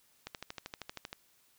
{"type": "click train", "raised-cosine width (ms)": 0.2, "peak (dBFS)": -23, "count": 12, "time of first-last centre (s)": [0.27, 1.129], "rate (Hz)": 12.8, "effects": ["white hiss -68 dBFS RMS until 1.58 s"]}